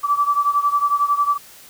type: beating tone pair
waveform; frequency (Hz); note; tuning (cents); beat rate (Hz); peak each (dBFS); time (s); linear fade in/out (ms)
sine; 1154 / 1165; D6 / D6; -31 / -14; 11; -17 / -20; 0.03-1.38; 20
effects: white hiss -44 dBFS RMS until 1.69 s